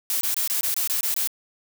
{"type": "noise bursts", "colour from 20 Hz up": "blue", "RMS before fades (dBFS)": -24, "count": 9, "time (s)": [0.1, 1.274], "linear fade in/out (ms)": 0, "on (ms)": 110, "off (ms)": 23, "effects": []}